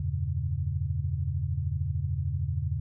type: chord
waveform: sine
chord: E diminished seventh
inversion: none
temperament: equal with one note detuned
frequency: 82.41 / 95.59 / 116.54 / 138.59 Hz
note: E2 / G2 / Bb2 / Db3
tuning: 0 / -43 / 0 / 0 cents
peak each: -31 / -32 / -36 / -32 dBFS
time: 0-2.8 s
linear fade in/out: 5 ms
effects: none